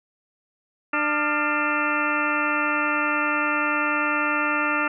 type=harmonic tone with a mistuned harmonic; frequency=298.3 Hz; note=D4; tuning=27 cents sharp; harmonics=1 / 2 / 3 / 4 / 5 / 6 / 7 / 8 / 9; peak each=-29 / -32 / -31 / -28 / -25 / -30 / -34 / -33 / -29 dBFS; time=0.93-4.88 s; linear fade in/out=5 ms; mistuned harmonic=5; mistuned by=-110 cents; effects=none